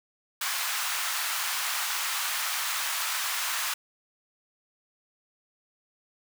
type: high-pass noise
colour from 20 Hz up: pink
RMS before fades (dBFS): -30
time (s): 0.41-3.74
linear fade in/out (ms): 5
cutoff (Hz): 1000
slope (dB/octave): 24
effects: none